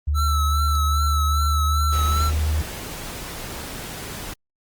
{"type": "tone with pitch glide", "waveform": "sine", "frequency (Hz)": [73.42, 76.85], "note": ["D2", "D#2"], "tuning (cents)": [0, -21], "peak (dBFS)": -18, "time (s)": [0.07, 2.62], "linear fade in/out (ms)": 10, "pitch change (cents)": 79, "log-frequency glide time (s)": [1.34, 2.48]}
{"type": "tone with vibrato", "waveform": "square", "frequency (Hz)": 1318.5, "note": "E6", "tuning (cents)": 0, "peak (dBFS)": -23, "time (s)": [0.14, 2.32], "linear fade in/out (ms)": 50, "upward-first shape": "triangle", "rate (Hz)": 2.5, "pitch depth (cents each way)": 46}
{"type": "noise", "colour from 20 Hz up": "pink", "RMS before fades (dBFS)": -33, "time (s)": [1.92, 4.34], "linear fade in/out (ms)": 10}
{"effects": ["Opus 32 kbps"]}